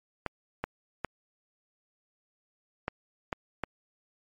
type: clicks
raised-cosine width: 0.5 ms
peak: -15 dBFS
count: 6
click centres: 0.263 / 0.64 / 1.047 / 2.881 / 3.328 / 3.637 s
effects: MP3 48 kbps